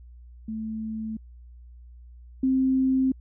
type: tone pair in turn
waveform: sine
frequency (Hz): 219.8 / 262.6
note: A3 / C4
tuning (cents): -2 / +6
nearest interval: minor third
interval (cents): 308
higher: second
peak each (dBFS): -29 / -19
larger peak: second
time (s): 0.48-1.17 / 2.43-3.12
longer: neither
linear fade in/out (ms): 5
effects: added 60 Hz sine -44 dBFS peak until 3.2 s